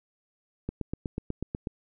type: click train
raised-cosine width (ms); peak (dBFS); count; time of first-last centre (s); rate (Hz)
3; -18; 9; 0.69-1.672; 8.15
effects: none